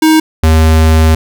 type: tone pair in turn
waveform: square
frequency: 315.1 / 79.6 Hz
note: D#4 / D#2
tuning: +22 / +40 cents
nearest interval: 2 octaves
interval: 2382 cents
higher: first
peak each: -5 dBFS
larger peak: neither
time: 0.02-0.2 / 0.43-1.15 s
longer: second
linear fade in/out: 5 ms
effects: none